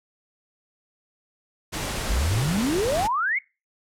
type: noise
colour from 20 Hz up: pink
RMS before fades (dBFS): -29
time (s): 1.72-3.08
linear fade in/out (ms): 20
type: exponential sweep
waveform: sine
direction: up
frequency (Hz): 49.48 to 2259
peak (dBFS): -21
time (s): 2.09-3.39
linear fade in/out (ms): 10
effects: noise-tail reverb RT60 0.3 s tail -25 dB re dry + low-pass 11000 Hz 12 dB/octave